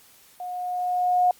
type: tone with level ramp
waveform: sine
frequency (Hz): 722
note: F#5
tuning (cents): -43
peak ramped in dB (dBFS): -31 to -15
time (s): 0.4-1.31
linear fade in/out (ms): 2
effects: white hiss -54 dBFS RMS until 1.39 s + Opus 48 kbps